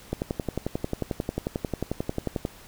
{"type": "click train", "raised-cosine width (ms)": 2, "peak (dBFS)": -13, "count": 27, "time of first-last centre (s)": [0.13, 2.451], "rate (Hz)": 11.2, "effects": ["pink hiss -49 dBFS RMS until 2.67 s"]}